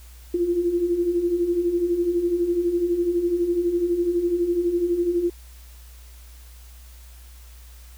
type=beating tone pair; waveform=sine; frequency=337.9 / 349.9 Hz; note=E4 / F4; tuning=+43 / +3 cents; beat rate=12 Hz; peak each=-27 / -20 dBFS; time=0.34-5.3 s; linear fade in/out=5 ms; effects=added 60 Hz sine -42 dBFS peak until 7.97 s + white hiss -52 dBFS RMS until 7.97 s